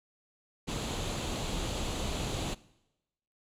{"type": "noise with comb filter", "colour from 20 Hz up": "pink", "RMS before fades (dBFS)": -34, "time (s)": [0.67, 2.55], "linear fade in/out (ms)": 20, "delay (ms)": 0.28, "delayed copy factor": 0.5, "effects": ["noise-tail reverb RT60 0.9 s tail -20 dB re dry", "low-pass 8000 Hz 12 dB/octave"]}